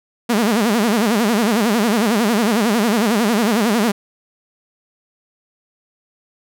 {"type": "tone with vibrato", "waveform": "sawtooth", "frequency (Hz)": 220, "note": "A3", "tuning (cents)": 0, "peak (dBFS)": -10, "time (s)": [0.29, 3.92], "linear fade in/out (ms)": 10, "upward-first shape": "sine", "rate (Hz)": 11, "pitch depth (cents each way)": 180, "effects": []}